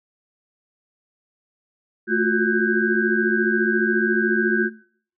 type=tone cluster; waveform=sine; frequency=219.6 / 350.9 / 365.1 / 1516 / 1611 Hz; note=A3 / F4 / F#4 / F#6 / G6; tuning=-3 / +8 / -23 / +42 / +47 cents; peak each=-24 dBFS; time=2.07-4.7 s; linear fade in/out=50 ms; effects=noise-tail reverb RT60 0.5 s tail -17 dB re dry